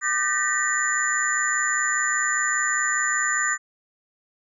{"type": "tone cluster", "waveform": "sine", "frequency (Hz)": [1201, 1548, 1808, 1933, 7040], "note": ["D6", "G6", "A6", "B6", "A8"], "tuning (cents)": [38, -22, 47, -38, 0], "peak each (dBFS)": -27, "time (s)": [0.01, 3.58], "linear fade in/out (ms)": 50, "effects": []}